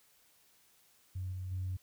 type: tone with level steps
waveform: sine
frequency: 92.5 Hz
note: F#2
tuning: in tune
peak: -35 / -37 / -33 dBFS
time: 1.15-1.77 s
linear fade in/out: 10 ms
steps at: 1.32 / 1.51 s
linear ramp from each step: 10 ms
effects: tanh soft clip ceiling -30 dBFS + white hiss -67 dBFS RMS until 1.82 s